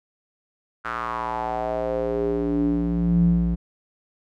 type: tone with band-pass filter sweep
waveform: square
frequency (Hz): 58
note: A#1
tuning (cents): -8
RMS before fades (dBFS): -23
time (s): 0.84-3.56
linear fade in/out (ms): 20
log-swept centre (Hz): 1400 to 130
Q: 4.5
effects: none